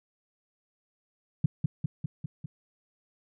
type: tone with echo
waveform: sine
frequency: 146.83 Hz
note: D3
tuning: in tune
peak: -17 dBFS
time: 1.44-1.46 s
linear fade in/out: 5 ms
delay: 200 ms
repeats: 5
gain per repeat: -3 dB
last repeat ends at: 2.46 s
effects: none